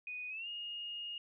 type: tone with pitch glide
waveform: sine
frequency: 2483 to 2852 Hz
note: D#7 to F7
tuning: -4 to +36 cents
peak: -40 dBFS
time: 0.07-1.18 s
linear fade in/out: 2 ms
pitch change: +240 cents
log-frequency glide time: 0.29-0.48 s
effects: none